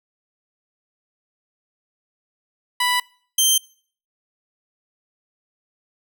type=tone pair in turn; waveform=15% pulse; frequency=987.8 / 3136 Hz; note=B5 / G7; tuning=0 / 0 cents; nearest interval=octave + minor sixth; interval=2000 cents; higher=second; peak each=-11 / -7 dBFS; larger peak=second; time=2.8-3 / 3.38-3.58 s; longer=neither; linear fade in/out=5 ms; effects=noise-tail reverb RT60 0.5 s tail -24 dB re dry